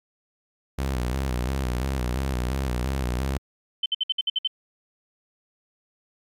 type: tone with vibrato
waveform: sawtooth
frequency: 64.1 Hz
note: C2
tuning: 35 cents flat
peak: -20 dBFS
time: 0.78-3.38 s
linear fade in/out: 10 ms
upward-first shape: square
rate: 2.9 Hz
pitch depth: 83 cents each way
type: tone bursts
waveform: sine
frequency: 3071 Hz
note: G7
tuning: 36 cents flat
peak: -20 dBFS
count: 8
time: 3.83-4.475 s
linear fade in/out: 5 ms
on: 29 ms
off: 59 ms
effects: MP3 96 kbps